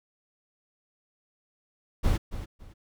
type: noise with echo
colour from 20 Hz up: brown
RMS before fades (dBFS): -23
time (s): 2.03-2.18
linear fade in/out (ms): 20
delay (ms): 280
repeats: 2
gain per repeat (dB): -12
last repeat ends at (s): 2.74
effects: none